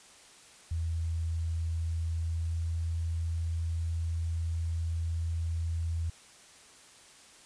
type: tone with pitch glide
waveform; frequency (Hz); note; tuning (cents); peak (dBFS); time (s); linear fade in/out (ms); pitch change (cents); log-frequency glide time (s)
sine; 82.41 to 82.94; E2 to E2; 0 to +11; -29; 0.71-6.1; 5; +11; 2.24-2.56
effects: white hiss -55 dBFS RMS until 7.45 s + resampled to 22050 Hz